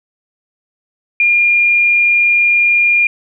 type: tone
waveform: sine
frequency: 2411 Hz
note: D7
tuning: 45 cents sharp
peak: -8 dBFS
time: 1.2-3.07 s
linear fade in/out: 2 ms
effects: none